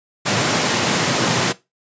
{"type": "high-pass noise", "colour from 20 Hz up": "pink", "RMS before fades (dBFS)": -18, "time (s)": [0.25, 1.53], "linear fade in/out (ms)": 20, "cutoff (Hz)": 110, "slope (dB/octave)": 48, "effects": ["noise-tail reverb RT60 0.2 s tail -17 dB re dry", "resampled to 16000 Hz"]}